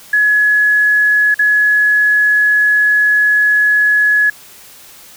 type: tone with dropouts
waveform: sine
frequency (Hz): 1692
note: G#6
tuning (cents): +32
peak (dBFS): -8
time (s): 0.13-4.3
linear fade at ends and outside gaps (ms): 5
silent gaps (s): 1.344-1.391
effects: white hiss -39 dBFS RMS until 5.16 s